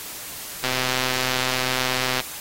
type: click train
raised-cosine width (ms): 0.2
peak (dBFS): -6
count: 201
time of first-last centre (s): 0.64-2.203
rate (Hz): 128
effects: white hiss -35 dBFS RMS until 2.4 s + AAC 48 kbps